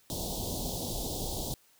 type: band-stop noise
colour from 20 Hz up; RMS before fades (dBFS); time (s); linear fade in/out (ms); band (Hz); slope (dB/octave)
pink; -35; 0.1-1.54; 0; 860 to 3400; 48
effects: white hiss -64 dBFS RMS until 1.79 s